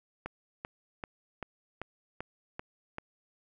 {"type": "click train", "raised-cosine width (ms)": 0.5, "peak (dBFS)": -22, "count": 8, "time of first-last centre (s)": [0.26, 2.984], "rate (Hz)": 2.57, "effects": []}